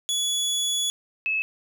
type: tone pair in turn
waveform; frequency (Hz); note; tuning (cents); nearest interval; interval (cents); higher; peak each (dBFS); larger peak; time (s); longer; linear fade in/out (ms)
25% pulse / sine; 3400 / 2596; G#7 / E7; +40 / -27; perfect fourth; 467; first; -19 / -22; first; 0.09-0.9 / 1.26-1.42; first; 0
effects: none